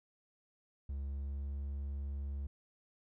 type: tone with pitch glide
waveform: triangle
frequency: 69.3 to 69.94 Hz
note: C#2 to C#2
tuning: 0 to +16 cents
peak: -35 dBFS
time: 0.89-2.47 s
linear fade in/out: 5 ms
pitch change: +16 cents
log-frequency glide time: 1-1.59 s
effects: none